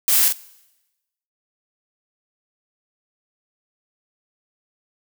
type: noise with echo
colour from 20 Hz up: blue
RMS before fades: -17 dBFS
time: 0.08-0.28 s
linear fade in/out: 0 ms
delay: 44 ms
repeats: 1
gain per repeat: -4 dB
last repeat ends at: 0.324 s
effects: noise-tail reverb RT60 1.0 s tail -21 dB re dry